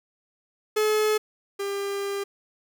45% pulse tone pair in turn, 428.4 / 399 Hz, A4 / G4, -46 / +31 cents, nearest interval minor second, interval 123 cents, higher first, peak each -20 / -27 dBFS, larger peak first, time 0.76-1.18 / 1.59-2.24 s, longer second, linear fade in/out 10 ms, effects none

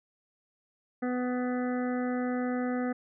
harmonic tone, 249.2 Hz, B3, 16 cents sharp, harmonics 1 / 2 / 3 / 5 / 6 / 7 / 8, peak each -29 / -35 / -39 / -43 / -45 / -46 / -47 dBFS, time 1.02-2.93 s, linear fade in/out 10 ms, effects none

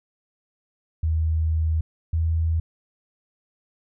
sine tone pair in turn, 79.8 / 81.43 Hz, D#2 / E2, +44 / -21 cents, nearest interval unison, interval 35 cents, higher second, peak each -19 dBFS, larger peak neither, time 1.03-1.81 / 2.13-2.6 s, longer first, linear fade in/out 5 ms, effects none

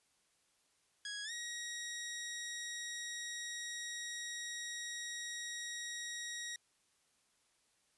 15% pulse tone with pitch glide, 1659 to 1894.7 Hz, G#6 to A#6, -2 to +28 cents, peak -35 dBFS, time 1.05-6.56 s, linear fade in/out 2 ms, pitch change +230 cents, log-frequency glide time 1.24-1.32 s, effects white hiss -75 dBFS RMS until 7.97 s + resampled to 24000 Hz

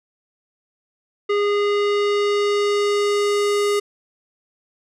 square tone with low-pass filter sweep, 410 Hz, G#4, 22 cents flat, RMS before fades -19 dBFS, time 1.29-3.8 s, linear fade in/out 10 ms, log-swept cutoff 2800 to 9800 Hz, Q 0.95, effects none

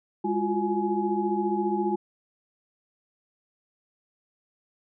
sine tone cluster, 205.8 / 344.8 / 359.5 / 840 Hz, G#3 / F4 / F#4 / G#5, -16 / -22 / -50 / +19 cents, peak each -29 dBFS, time 0.24-1.96 s, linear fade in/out 10 ms, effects none

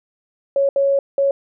sine tone bursts at uneven times, 554 Hz, C#5, 1 cent flat, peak -13 dBFS, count 3, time 0.56-0.69 / 0.76-0.99 / 1.18-1.31 s, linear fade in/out 2 ms, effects none

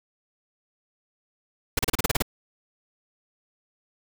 pink noise bursts, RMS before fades -22 dBFS, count 9, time 1.77-2.223 s, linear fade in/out 5 ms, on 21 ms, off 33 ms, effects none

